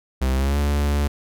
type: tone with pitch glide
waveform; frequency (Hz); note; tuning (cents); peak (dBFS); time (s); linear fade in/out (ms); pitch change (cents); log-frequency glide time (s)
45% pulse; 65.41 to 72.16; C2 to D2; 0 to -30; -18; 0.21-1.08; 10; +170; 0.34-0.58
effects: none